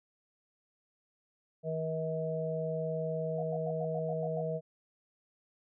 harmonic tone, 159.8 Hz, D#3, 47 cents sharp, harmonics 1 / 3 / 4, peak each -36 / -36 / -36 dBFS, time 1.63-4.61 s, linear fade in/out 50 ms
sine tone bursts, 712 Hz, F5, 33 cents sharp, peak -38 dBFS, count 8, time 3.38-4.415 s, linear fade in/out 5 ms, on 48 ms, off 93 ms
effects none

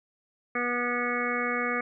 harmonic tone with a mistuned harmonic, 243 Hz, B3, 28 cents flat, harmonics 1 / 2 / 3 / 5 / 6 / 7 / 8 / 9, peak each -34 / -33 / -38 / -32 / -37 / -36 / -37 / -32 dBFS, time 0.55-1.81 s, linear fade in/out 5 ms, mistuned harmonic 9, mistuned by +17 cents, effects none

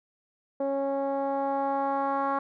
10% pulse tone with low-pass filter sweep, 275.5 Hz, C#4, 11 cents flat, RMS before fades -28 dBFS, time 0.6-2.39 s, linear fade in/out 5 ms, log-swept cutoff 560 to 1100 Hz, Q 2.5, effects none

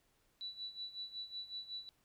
sine tone with tremolo, 3951 Hz, B7, in tune, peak -40 dBFS, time 0.41-1.89 s, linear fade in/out 0 ms, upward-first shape sine, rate 5.4 Hz, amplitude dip 80%, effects pink hiss -75 dBFS RMS until 2.04 s

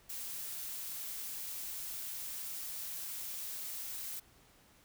blue noise, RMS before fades -42 dBFS, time 0.09-4.2 s, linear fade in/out 10 ms, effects pink hiss -64 dBFS RMS until 4.84 s

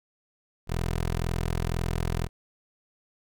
15% pulse tone, 42 Hz, E1, 33 cents sharp, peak -20 dBFS, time 0.67-2.29 s, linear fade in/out 50 ms, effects none

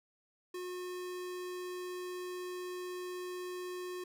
square tone, 361.6 Hz, F#4, 40 cents flat, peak -40 dBFS, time 0.54-4.04 s, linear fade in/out 5 ms, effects none

